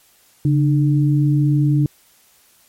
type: tone pair together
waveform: sine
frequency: 142.19 / 301.3 Hz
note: C#3 / D4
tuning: +44 / +44 cents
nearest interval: octave + minor second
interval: 1300 cents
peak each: -13 / -19 dBFS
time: 0.45-1.86 s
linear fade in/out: 2 ms
effects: white hiss -54 dBFS RMS until 2.68 s + MP3 64 kbps